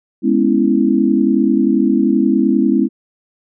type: chord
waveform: sine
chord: C# minor seventh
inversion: second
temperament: equal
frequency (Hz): 207.7 / 246.9 / 277.2 / 329.6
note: G#3 / B3 / C#4 / E4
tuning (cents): 0 / 0 / 0 / 0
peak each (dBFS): -16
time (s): 0.22-2.89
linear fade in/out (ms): 50
effects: none